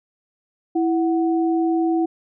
sine tone pair together, 329.8 / 740 Hz, E4 / F#5, +1 / 0 cents, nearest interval octave + major second, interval 1399 cents, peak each -17 / -26 dBFS, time 0.75-2.06 s, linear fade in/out 10 ms, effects none

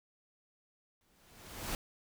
pink noise with exponential growth, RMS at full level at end -36 dBFS, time 1.01-1.75 s, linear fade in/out 1 ms, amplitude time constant 160 ms, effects none

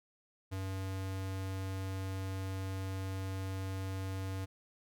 square tone, 95.5 Hz, G2, 45 cents flat, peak -37 dBFS, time 0.51-4.46 s, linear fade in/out 20 ms, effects none

